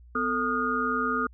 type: tone cluster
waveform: sine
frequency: 251.5 / 445.3 / 1230 / 1426 Hz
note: B3 / A4 / D#6 / F6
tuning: +32 / +21 / -20 / +36 cents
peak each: -31 / -33 / -27 / -30 dBFS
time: 0.15-1.27 s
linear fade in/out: 5 ms
effects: added 60 Hz sine -48 dBFS peak until 1.33 s